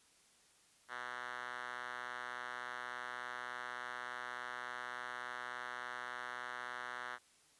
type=tone with band-pass filter; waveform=5% pulse; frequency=123.47 Hz; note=B2; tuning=in tune; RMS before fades=-45 dBFS; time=0.88-7.19 s; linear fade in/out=50 ms; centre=1700 Hz; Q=2; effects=white hiss -68 dBFS RMS until 7.59 s + resampled to 24000 Hz